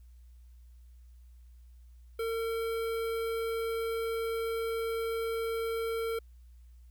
square tone with notch filter, 454.6 Hz, A#4, 43 cents flat, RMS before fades -33 dBFS, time 2.19-6.19 s, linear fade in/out 5 ms, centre 6400 Hz, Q 0.81, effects added 60 Hz sine -51 dBFS peak until 6.9 s + white hiss -75 dBFS RMS until 6.9 s

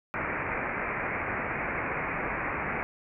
white low-pass noise, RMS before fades -32 dBFS, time 0.14-2.83 s, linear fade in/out 0 ms, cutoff 2400 Hz, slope 96 dB/octave, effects none

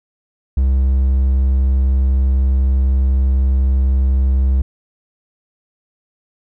triangle tone, 66 Hz, C2, 16 cents sharp, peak -9 dBFS, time 0.57-4.62 s, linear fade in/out 5 ms, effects none

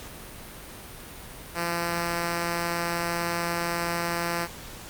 5% pulse tone, 170.9 Hz, F3, 37 cents flat, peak -15 dBFS, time 1.54-4.48 s, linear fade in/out 50 ms, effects pink hiss -42 dBFS RMS until 4.89 s + Opus 48 kbps

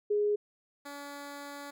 sine / 10% pulse tone pair in turn, 415.3 / 285.1 Hz, G#4 / C#4, 0 / +49 cents, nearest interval perfect fifth, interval 651 cents, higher first, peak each -25 / -33 dBFS, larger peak first, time 0.1-0.36 / 0.85-1.71 s, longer second, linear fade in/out 10 ms, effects none

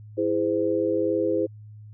sine chord, E augmented, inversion none, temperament just, 329.6 / 412 / 515 Hz, E4 / G#4 / B#4, 0 / -14 / -28 cents, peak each -25 / -26 / -25 dBFS, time 0.17-1.47 s, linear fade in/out 20 ms, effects added 106 Hz sine -41 dBFS peak until 1.93 s

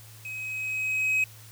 triangle tone with level ramp, 2539 Hz, D#7, 34 cents sharp, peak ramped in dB -33 to -19 dBFS, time 0.25-1.24 s, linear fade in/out 2 ms, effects added 110 Hz sine -48 dBFS peak until 1.51 s + white hiss -51 dBFS RMS until 1.51 s

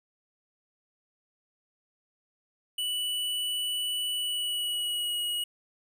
square tone with pitch glide, 2962 to 2903 Hz, F#7 to F#7, +1 to -34 cents, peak -29 dBFS, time 2.78-5.44 s, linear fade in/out 5 ms, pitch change -35 cents, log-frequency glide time 4.13-5.17 s, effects none

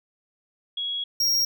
sine / square tone pair in turn, 3327 / 5595 Hz, G#7 / F8, +2 / +2 cents, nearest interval major sixth, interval 900 cents, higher second, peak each -26 / -20 dBFS, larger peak second, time 0.77-1.04 / 1.2-1.45 s, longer first, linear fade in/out 5 ms, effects none

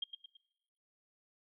sine tone with echo, 3219 Hz, G7, 45 cents sharp, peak -33 dBFS, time 0.02-0.04 s, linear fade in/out 5 ms, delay 110 ms, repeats 3, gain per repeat -7 dB, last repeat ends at 0.37 s, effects noise-tail reverb RT60 1.0 s tail -22 dB re dry

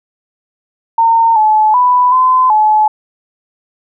sine tone with pitch steps, 913 / 861 / 992 / 1023 / 857 Hz, A#5 / A5 / B5 / C6 / A5, -36 / -38 / +7 / -39 / -46 cents, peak -6 dBFS, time 0.98-2.88 s, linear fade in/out 5 ms, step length 380 ms, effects none

